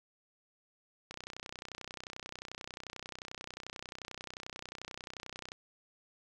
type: click train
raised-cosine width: 0.2 ms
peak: -25 dBFS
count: 139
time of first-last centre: 1.11-5.519 s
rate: 31.3 Hz
effects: none